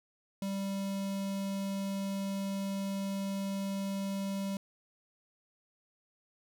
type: tone with notch filter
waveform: square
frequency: 196 Hz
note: G3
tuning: in tune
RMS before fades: -35 dBFS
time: 0.42-4.57 s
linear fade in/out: 2 ms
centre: 1600 Hz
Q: 1.4
effects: none